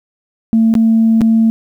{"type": "tone with dropouts", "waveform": "sine", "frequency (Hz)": 224.7, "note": "A3", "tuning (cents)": 37, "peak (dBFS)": -6, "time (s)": [0.53, 1.5], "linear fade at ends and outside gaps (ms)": 0, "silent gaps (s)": [[0.74, 0.752], [1.209, 1.216]], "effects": ["tanh soft clip ceiling -3 dBFS", "8-bit"]}